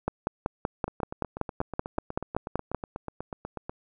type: two click trains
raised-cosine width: 1 ms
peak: -20 / -12 dBFS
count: 24 / 15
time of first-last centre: 0.88-3.695 / 0.08-2.747 s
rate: 8.17 / 5.25 Hz
effects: none